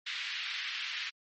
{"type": "band-pass noise", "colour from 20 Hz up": "pink", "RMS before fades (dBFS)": -38, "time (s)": [0.06, 1.1], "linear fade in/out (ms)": 10, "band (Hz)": [1800, 4100], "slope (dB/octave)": 24, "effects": ["MP3 32 kbps"]}